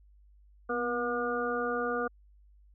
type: harmonic tone with a mistuned harmonic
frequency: 240 Hz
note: B3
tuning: 49 cents flat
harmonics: 1 / 2 / 3 / 5 / 6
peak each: -37 / -32 / -38 / -35 / -36 dBFS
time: 0.69-2.08 s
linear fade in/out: 10 ms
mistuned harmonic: 1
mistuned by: +53 cents
effects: added 50 Hz sine -56 dBFS peak until 2.74 s